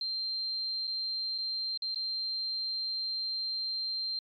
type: tone with dropouts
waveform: sine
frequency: 4157 Hz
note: C8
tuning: 12 cents flat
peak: -31 dBFS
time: 0.01-4.19 s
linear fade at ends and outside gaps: 2 ms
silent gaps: 0.871-0.876 / 1.38-1.384 / 1.775-1.821 / 1.946-1.958 s
effects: MP3 64 kbps